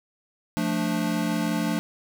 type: chord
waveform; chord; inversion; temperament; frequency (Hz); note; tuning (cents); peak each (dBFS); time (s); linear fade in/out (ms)
square; D minor; first; equal; 174.61 / 220 / 293.7; F3 / A3 / D4; 0 / 0 / 0; -29 / -28 / -29; 0.57-1.79; 0
effects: none